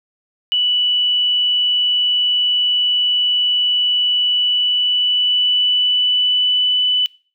sine tone with pitch glide, 2960 to 2989 Hz, F#7 to F#7, 0 to +17 cents, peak -13 dBFS, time 0.52-7.06 s, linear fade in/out 0 ms, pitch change +17 cents, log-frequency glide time 4.3-6.86 s, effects noise-tail reverb RT60 0.4 s tail -22 dB re dry

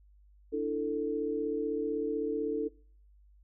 sine chord, D suspended second, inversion none, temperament equal with one note detuned, 293.7 / 329.6 / 443.6 Hz, D4 / E4 / A4, 0 / 0 / +14 cents, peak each -35 / -37 / -31 dBFS, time 0.52-2.69 s, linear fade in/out 20 ms, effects noise-tail reverb RT60 0.5 s tail -24 dB re dry + added 50 Hz sine -57 dBFS peak until 3.43 s

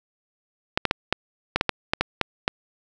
clicks, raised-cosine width 0.3 ms, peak -3 dBFS, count 11, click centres 0.775 / 0.853 / 0.911 / 1.126 / 1.56 / 1.611 / 1.693 / 1.935 / 2.01 / 2.213 / 2.479 s, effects none

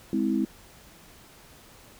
sine chord, Ab augmented, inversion none, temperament just, 207.7 / 259.6 / 324.5 Hz, Ab3 / C4 / E4, 0 / -13 / -27 cents, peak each -27 dBFS, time 0.13-0.45 s, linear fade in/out 2 ms, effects pink hiss -52 dBFS RMS until 1.99 s

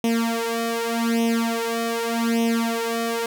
sawtooth tone with flanger, 230.5 Hz, A#3, 19 cents flat, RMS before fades -23 dBFS, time 0.04-3.26 s, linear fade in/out 2 ms, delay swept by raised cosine 0.33 to 2.73 ms, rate 0.84 Hz, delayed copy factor +0.9, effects none

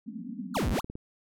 white band-pass noise, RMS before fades -38 dBFS, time 0.06-0.79 s, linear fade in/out 20 ms, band 180 to 270 Hz, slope 96 dB/octave
square exponential two-way sweep, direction down then up, 1568 to 36.62 to 1568 Hz, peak -27 dBFS, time 0.54-0.81 s, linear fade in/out 20 ms, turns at 0.7 s
click train, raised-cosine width 3 ms, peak -26 dBFS, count 8, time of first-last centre 0.57-0.955 s, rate 18.2 Hz
effects none

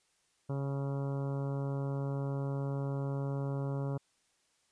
harmonic tone, 138.59 Hz, C#3, in tune, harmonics 1 / 2 / 3 / 4 / 5 / 6 / 7 / 8 / 9 / 10, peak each -33 / -42 / -43 / -44 / -52 / -53 / -52 / -55 / -57 / -58 dBFS, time 0.49-3.98 s, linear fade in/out 10 ms, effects white hiss -73 dBFS RMS until 4.71 s + resampled to 22050 Hz

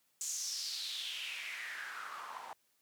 white noise with band-pass filter sweep, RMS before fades -42 dBFS, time 0.21-2.53 s, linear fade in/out 0 ms, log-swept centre 7200 to 850 Hz, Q 4.9, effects white hiss -75 dBFS RMS until 2.81 s + high-pass 80 Hz 12 dB/octave

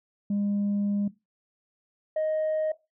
sine tone pair in turn, 203.1 / 623.9 Hz, G#3 / D#5, -38 / +5 cents, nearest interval octave + perfect fifth, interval 1943 cents, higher second, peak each -22 dBFS, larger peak neither, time 0.3-1.08 / 2.16-2.72 s, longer first, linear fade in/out 5 ms, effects noise-tail reverb RT60 0.2 s tail -17 dB re dry + tanh soft clip ceiling -22 dBFS

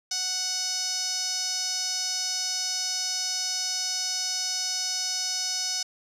sawtooth tone with band-pass filter, 740 Hz, F#5, in tune, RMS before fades -29 dBFS, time 0.11-5.83 s, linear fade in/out 5 ms, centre 5500 Hz, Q 5.8, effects none

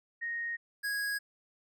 sine / square tone pair in turn, 1864.7 / 1653.9 Hz, A#6 / G#6, 0 / -8 cents, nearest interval major second, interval 208 cents, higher first, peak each -33 / -32 dBFS, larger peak second, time 0.21-0.57 / 0.83-1.19 s, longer neither, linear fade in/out 20 ms, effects none

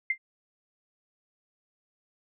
sine tone with exponential decay, 2093 Hz, C7, in tune, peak -20 dBFS, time 0.1-0.18 s, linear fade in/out 5 ms, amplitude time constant 16 ms, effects none

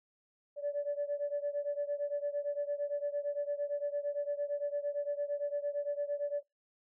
sine beating tone pair, 575 / 583.8 Hz, D5 / D5, -37 / -10 cents, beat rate 8.8 Hz, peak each -34 / -36 dBFS, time 0.56-6.43 s, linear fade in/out 50 ms, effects noise-tail reverb RT60 0.2 s tail -26 dB re dry + tanh soft clip ceiling -26 dBFS

